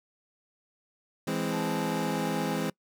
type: chord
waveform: 25% pulse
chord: E augmented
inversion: none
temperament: equal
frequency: 164.81 / 207.7 / 261.6 Hz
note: E3 / G#3 / B#3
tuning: 0 / 0 / 0 cents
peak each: -29 dBFS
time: 1.27-2.7 s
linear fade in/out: 5 ms
type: tone with pitch glide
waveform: sine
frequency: 868 to 831.2 Hz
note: A5 to G#5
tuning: -24 to +1 cents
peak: -36 dBFS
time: 1.5-2.58 s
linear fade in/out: 50 ms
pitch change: -75 cents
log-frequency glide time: 1.81-2.24 s
effects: noise-tail reverb RT60 0.1 s tail -24 dB re dry